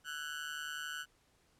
30% pulse tone with amplitude modulation, 1487 Hz, F#6, 8 cents sharp, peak -33 dBFS, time 0.04-1.06 s, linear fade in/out 50 ms, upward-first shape sine, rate 151 Hz, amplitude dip 90%, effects pink hiss -71 dBFS RMS until 1.59 s + low-pass 11000 Hz 12 dB/octave

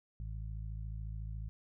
harmonic tone, 54 Hz, A1, 32 cents flat, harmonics 1 / 2 / 3, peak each -40 / -44 / -52 dBFS, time 0.2-1.49 s, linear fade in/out 0 ms, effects none

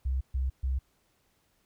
sine tone bursts, 65.41 Hz, C2, in tune, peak -26 dBFS, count 3, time 0.05-0.79 s, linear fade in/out 10 ms, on 160 ms, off 130 ms, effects pink hiss -71 dBFS RMS until 1.65 s

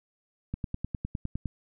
click train, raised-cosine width 5 ms, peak -19 dBFS, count 10, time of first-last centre 0.54-1.457 s, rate 9.81 Hz, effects none

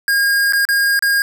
square tone with dropouts, 1623 Hz, G#6, 40 cents flat, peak -13 dBFS, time 0.08-1.22 s, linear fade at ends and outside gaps 1 ms, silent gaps 0.524-0.533 / 0.652-0.688 / 0.992-1.024 s, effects none

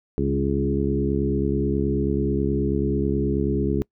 harmonic tone with a mistuned harmonic, 69.3 Hz, C#2, in tune, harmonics 1 / 2 / 3 / 4 / 5 / 6, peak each -27 / -27 / -27 / -27 / -27 / -27 dBFS, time 0.18-3.82 s, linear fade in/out 0 ms, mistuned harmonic 3, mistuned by -26 cents, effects noise-tail reverb RT60 0.1 s tail -25 dB re dry

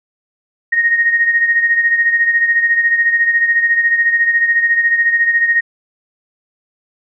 sine beating tone pair, 1862 / 1876 Hz, A#6 / A#6, -2 / +11 cents, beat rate 14 Hz, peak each -11 / -18 dBFS, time 0.72-5.61 s, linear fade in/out 10 ms, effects none

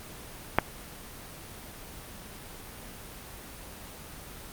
click, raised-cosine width 0.5 ms, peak -3 dBFS, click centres 0.586 s, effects pink hiss -44 dBFS RMS until 4.52 s + Opus 24 kbps

